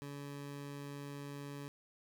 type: tone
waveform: 20% pulse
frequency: 142.3 Hz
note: C#3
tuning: 46 cents sharp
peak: -39 dBFS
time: 0.02-1.68 s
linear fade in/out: 0 ms
effects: none